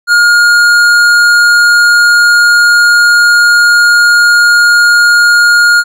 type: tone with tanh clipping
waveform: triangle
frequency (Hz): 1423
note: F6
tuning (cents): +32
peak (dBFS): -5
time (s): 0.07-5.84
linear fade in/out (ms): 50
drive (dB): 17
effects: none